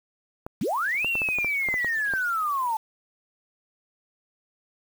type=clicks; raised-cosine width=1 ms; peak=-19 dBFS; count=11; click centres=0.465 / 1.046 / 1.154 / 1.218 / 1.288 / 1.386 / 1.446 / 1.687 / 1.741 / 1.846 / 2.137 s
type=linear two-way sweep; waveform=sine; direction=up then down; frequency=138.59 to 2794 to 861 Hz; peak=-23 dBFS; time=0.61-2.77 s; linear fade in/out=5 ms; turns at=1.07 s
effects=7-bit